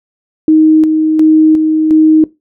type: tone with tremolo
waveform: sine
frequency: 313.2 Hz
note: D#4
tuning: 11 cents sharp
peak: -3 dBFS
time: 0.48-2.24 s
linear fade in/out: 2 ms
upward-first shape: square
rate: 1.4 Hz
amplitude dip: 40%
effects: noise-tail reverb RT60 0.2 s tail -19 dB re dry